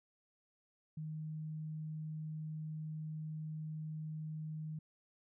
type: tone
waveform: sine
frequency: 155.56 Hz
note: D#3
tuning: in tune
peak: -40 dBFS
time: 0.97-4.79 s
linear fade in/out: 5 ms
effects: none